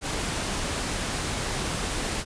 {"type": "noise", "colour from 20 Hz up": "pink", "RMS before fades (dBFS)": -29, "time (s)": [0.01, 2.25], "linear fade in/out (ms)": 50, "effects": ["resampled to 22050 Hz"]}